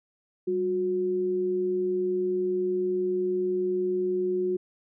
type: tone pair together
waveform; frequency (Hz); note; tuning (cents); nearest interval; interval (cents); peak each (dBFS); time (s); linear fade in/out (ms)
sine; 194.1 / 364.1; G3 / F#4; -17 / -28; major seventh; 1089; -35 / -24; 0.47-4.57; 10
effects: none